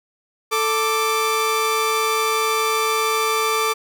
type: tone pair together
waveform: sawtooth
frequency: 442.1 / 1174.7 Hz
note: A4 / D6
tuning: +8 / 0 cents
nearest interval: octave + perfect fourth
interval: 1692 cents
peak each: -18 / -16 dBFS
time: 0.51-3.74 s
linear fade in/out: 20 ms
effects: none